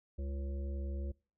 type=harmonic tone with a mistuned harmonic; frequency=69.3 Hz; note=C#2; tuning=in tune; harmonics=1 / 3 / 5 / 7 / 8; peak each=-36 / -49 / -50 / -57 / -53 dBFS; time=0.18-1.12 s; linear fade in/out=10 ms; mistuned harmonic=3; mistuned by=-23 cents; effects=noise-tail reverb RT60 0.4 s tail -24 dB re dry